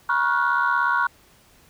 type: tone cluster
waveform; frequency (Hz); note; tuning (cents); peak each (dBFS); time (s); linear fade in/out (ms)
sine; 962 / 1100 / 1412 / 1489; B5 / C#6 / F6 / F#6; -46 / -14 / +19 / +11; -23; 0.09-1.07; 5
effects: tanh soft clip ceiling -11 dBFS + pink hiss -55 dBFS RMS until 1.69 s